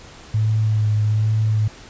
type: tone with vibrato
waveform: sine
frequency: 107.6 Hz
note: A2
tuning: 38 cents flat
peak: -15 dBFS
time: 0.34-1.68 s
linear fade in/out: 5 ms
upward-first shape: sine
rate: 1.2 Hz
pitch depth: 24 cents each way
effects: pink hiss -42 dBFS RMS until 1.89 s + resampled to 16000 Hz